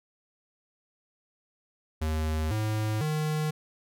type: tone with pitch steps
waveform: square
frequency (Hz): 78.3 / 108 / 153.7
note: D#2 / A2 / D#3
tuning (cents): +11 / -32 / -21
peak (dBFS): -27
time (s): 2.01-3.51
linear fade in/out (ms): 10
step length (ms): 500
effects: none

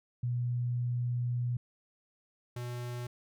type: tone pair in turn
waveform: sine / square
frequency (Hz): 121.9 / 121.9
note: B2 / B2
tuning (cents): -22 / -22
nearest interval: unison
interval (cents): 0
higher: neither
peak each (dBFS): -29 / -37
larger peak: first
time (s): 0.23-1.57 / 2.56-3.07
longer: first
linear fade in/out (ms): 5
effects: none

